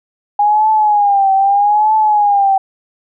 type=tone with vibrato; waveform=sine; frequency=820 Hz; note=G#5; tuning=22 cents flat; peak=-8 dBFS; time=0.39-2.58 s; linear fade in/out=5 ms; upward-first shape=triangle; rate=0.8 Hz; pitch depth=110 cents each way; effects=none